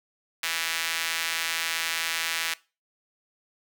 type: tone with high-pass filter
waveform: sawtooth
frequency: 164.6 Hz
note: E3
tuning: 2 cents flat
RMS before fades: -29 dBFS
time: 0.43-2.54 s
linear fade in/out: 5 ms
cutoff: 2100 Hz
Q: 1.2
effects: noise-tail reverb RT60 0.3 s tail -21 dB re dry